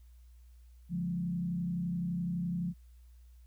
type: tone with frequency modulation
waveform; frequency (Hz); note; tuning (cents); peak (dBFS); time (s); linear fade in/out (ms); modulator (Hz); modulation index
sine; 174.61; F3; 0; -31; 0.89-2.74; 50; 31.8; 0.69
effects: added 60 Hz sine -53 dBFS peak until 3.46 s + white hiss -74 dBFS RMS until 3.46 s